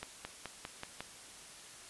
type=accelerating click train; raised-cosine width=0.3 ms; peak=-24 dBFS; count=6; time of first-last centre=0.03-1.006 s; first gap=220 ms; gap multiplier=0.94; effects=white hiss -52 dBFS RMS until 1.89 s + resampled to 24000 Hz